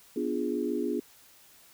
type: chord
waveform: sine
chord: B diminished seventh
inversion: none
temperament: equal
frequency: 246.9 / 293.7 / 349.2 / 415.3 Hz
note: B3 / D4 / F4 / Ab4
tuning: 0 / 0 / 0 / 0 cents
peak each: -33 dBFS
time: 0.16-1 s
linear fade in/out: 5 ms
effects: white hiss -57 dBFS RMS until 1.73 s